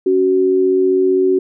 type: tone pair together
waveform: sine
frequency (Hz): 278.5 / 374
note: C#4 / F#4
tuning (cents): +8 / +19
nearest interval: perfect fourth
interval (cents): 511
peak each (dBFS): -19 / -11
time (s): 0.06-1.39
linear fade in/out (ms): 5
effects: none